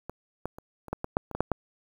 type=clicks; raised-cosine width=1 ms; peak=-22 / -17 / -28 / -28 / -15 / -17 / -9 / -25 / -18 / -8 / -11 dBFS; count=11; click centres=0.096 / 0.456 / 0.585 / 0.883 / 0.93 / 1.044 / 1.169 / 1.313 / 1.35 / 1.406 / 1.517 s; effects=8-bit